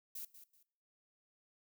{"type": "noise with echo", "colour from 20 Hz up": "violet", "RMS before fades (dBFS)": -45, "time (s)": [0.15, 0.25], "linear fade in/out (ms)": 5, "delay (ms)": 190, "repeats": 2, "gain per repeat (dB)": -12, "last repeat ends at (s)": 0.63, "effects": ["noise-tail reverb RT60 0.6 s tail -20 dB re dry"]}